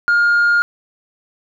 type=tone with tanh clipping; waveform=triangle; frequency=1416 Hz; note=F6; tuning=23 cents sharp; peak=-11 dBFS; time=0.08-0.62 s; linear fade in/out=0 ms; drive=6 dB; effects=none